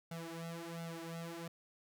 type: tone with flanger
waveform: sawtooth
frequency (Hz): 166.8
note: E3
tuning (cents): +21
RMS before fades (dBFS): -45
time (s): 0.11-1.48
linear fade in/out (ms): 5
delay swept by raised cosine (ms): 1.4 to 4.5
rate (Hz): 1.4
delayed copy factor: +1
effects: none